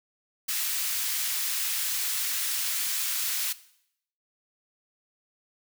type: high-pass noise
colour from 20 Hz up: white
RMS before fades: -29 dBFS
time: 0.48-3.53 s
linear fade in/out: 10 ms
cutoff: 1700 Hz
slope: 12 dB/octave
effects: noise-tail reverb RT60 0.7 s tail -17 dB re dry